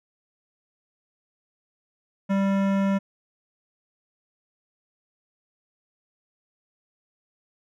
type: tone with hard clipping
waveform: sine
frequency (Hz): 196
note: G3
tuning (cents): 0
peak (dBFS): -22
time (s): 2.29-2.99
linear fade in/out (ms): 20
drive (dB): 17
effects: none